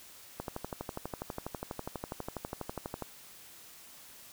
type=click train; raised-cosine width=1 ms; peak=-22 dBFS; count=33; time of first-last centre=0.4-3.023 s; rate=12.2 Hz; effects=white hiss -53 dBFS RMS until 4.32 s